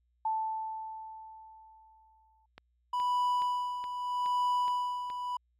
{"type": "tone with exponential decay", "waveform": "sine", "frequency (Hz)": 880, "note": "A5", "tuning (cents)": 0, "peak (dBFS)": -27, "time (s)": [0.25, 2.46], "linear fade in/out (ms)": 5, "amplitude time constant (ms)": 480}
{"type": "click train", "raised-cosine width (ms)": 0.3, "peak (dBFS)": -31, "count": 7, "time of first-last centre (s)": [2.58, 5.101], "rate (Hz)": 2.38}
{"type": "tone with tremolo", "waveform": "triangle", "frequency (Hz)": 987, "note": "B5", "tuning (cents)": -1, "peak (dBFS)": -24, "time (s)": [2.93, 5.37], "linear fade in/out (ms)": 5, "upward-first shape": "sine", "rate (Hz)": 0.8, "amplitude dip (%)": 65}
{"effects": ["added 60 Hz sine -70 dBFS peak until 5.59 s"]}